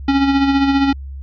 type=tone with tremolo; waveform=square; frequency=275.5 Hz; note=C#4; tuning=11 cents flat; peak=-11 dBFS; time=0.08-0.93 s; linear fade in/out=5 ms; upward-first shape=sine; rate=15 Hz; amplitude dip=45%; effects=added 68 Hz sine -27 dBFS peak until 1.22 s + resampled to 11025 Hz

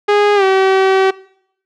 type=tone with pitch glide; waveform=sawtooth; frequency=412.5 to 382.7 Hz; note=G#4 to G4; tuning=-12 to -42 cents; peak=-5 dBFS; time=0.08-1.11 s; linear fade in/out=10 ms; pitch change=-130 cents; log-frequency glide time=0.35-0.44 s; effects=noise-tail reverb RT60 0.7 s tail -22 dB re dry + low-pass 3000 Hz 12 dB/octave

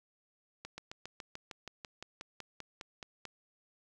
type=slowing click train; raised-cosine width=0.2 ms; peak=-26 dBFS; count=16; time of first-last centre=0.65-3.253 s; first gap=130 ms; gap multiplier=1.04; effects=none

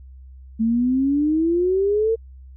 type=exponential sweep; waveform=sine; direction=up; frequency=219.9 to 459.1 Hz; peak=-16 dBFS; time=0.59-2.16 s; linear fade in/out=20 ms; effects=added 65 Hz sine -39 dBFS peak until 2.56 s

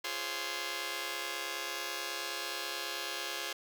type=chord; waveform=5% pulse; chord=Db major seventh; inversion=first; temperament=just; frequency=346.5 / 415.8 / 519.7 / 554.4 Hz; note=F4 / Ab4 / C5 / Db5; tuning=-14 / +2 / -12 / 0 cents; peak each=-31 dBFS; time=0.04-3.53 s; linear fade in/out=5 ms; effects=none

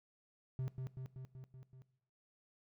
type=tone with echo; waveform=triangle; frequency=130.1 Hz; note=C3; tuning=9 cents flat; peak=-34 dBFS; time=0.59-0.68 s; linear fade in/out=0 ms; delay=190 ms; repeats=6; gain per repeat=-3 dB; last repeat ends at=1.82 s; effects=noise-tail reverb RT60 0.8 s tail -19 dB re dry

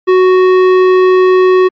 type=tone with tanh clipping; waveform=sine; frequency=370.4 Hz; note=F#4; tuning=2 cents sharp; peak=-6 dBFS; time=0.07-1.69 s; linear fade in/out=20 ms; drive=14 dB; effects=MP3 48 kbps

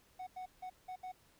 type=tone bursts at uneven times; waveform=triangle; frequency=740 Hz; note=F#5; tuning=in tune; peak=-40 dBFS; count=5; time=0.19-0.27 / 0.36-0.46 / 0.62-0.7 / 0.88-0.96 / 1.03-1.12 s; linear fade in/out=10 ms; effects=pink hiss -68 dBFS RMS until 1.39 s

